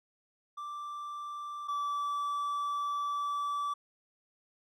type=tone pair in turn; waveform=triangle; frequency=1174.7 / 1157.2 Hz; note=D6 / D6; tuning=0 / -26 cents; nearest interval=unison; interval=26 cents; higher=first; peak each=-36 / -29 dBFS; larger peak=second; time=0.57-1.68 / 1.68-3.74 s; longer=second; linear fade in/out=10 ms; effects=none